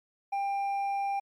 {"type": "tone with hard clipping", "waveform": "sine", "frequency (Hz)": 795, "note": "G5", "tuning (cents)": 24, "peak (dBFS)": -29, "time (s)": [0.32, 1.2], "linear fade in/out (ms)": 10, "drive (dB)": 4, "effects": ["MP3 96 kbps"]}